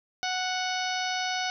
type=harmonic tone; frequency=739 Hz; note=F#5; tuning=2 cents flat; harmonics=1 / 2 / 3 / 4 / 5 / 6 / 7 / 8; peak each=-31 / -34 / -36 / -37 / -38 / -39 / -39 / -40 dBFS; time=0.23-1.5 s; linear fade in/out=0 ms; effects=none